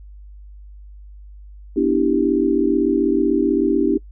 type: chord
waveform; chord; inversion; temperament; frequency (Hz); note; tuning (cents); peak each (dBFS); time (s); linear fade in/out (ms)
sine; E minor seventh; second; equal; 246.9 / 293.7 / 329.6 / 392; B3 / D4 / E4 / G4; 0 / 0 / 0 / 0; -22 / -18 / -20 / -20; 1.76-3.98; 10
effects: noise-tail reverb RT60 0.1 s tail -22 dB re dry + added 50 Hz sine -37 dBFS peak until 4.11 s